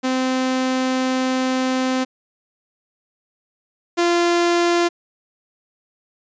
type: tone pair in turn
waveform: sawtooth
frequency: 258.6 / 345.2 Hz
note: C4 / F4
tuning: -20 / -20 cents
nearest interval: perfect fourth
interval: 500 cents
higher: second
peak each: -14 / -11 dBFS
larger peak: second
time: 0.03-2.05 / 3.97-4.89 s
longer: first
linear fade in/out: 20 ms
effects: resampled to 16000 Hz